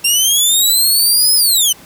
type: linear two-way sweep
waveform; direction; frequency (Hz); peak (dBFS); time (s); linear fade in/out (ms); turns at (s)
15% pulse; up then down; 2737 to 5150 to 2938; -3; 0.04-1.73; 10; 1.35
effects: pink hiss -40 dBFS RMS until 1.85 s + high-pass 80 Hz 12 dB/octave